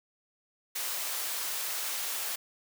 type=high-pass noise; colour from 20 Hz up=white; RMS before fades=-34 dBFS; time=0.75-2.36 s; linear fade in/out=10 ms; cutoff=580 Hz; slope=12 dB/octave; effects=none